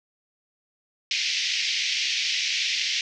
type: band-pass noise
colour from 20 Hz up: pink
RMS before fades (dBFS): -26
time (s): 1.11-3.01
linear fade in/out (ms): 2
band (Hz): 2100 to 5900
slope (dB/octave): 48
effects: none